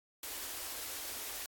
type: band-stop noise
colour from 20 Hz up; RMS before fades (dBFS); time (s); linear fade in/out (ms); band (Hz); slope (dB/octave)
white; -42; 0.23-1.46; 2; 100 to 250; 48
effects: AAC 64 kbps